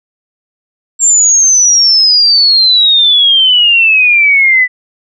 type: exponential sweep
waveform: sine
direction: down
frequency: 7459 to 1975.5 Hz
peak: -4 dBFS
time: 0.99-4.68 s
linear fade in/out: 50 ms
effects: none